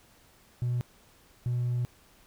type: tone pair in turn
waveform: triangle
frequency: 122.2 / 122.2 Hz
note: B2 / B2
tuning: -18 / -18 cents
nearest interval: unison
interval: 0 cents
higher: neither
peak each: -23 dBFS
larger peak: neither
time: 0.62-0.81 / 1.46-1.85 s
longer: second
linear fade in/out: 0 ms
effects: tanh soft clip ceiling -22 dBFS + pink hiss -60 dBFS RMS until 2.26 s